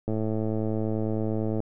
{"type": "click train", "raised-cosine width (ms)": 2, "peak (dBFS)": -16, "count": 167, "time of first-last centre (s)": [0.08, 1.603], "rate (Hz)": 109, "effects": []}